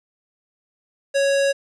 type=tone; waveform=square; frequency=554.4 Hz; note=C#5; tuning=in tune; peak=-17 dBFS; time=1.14-1.53 s; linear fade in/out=20 ms; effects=resampled to 22050 Hz + 9-bit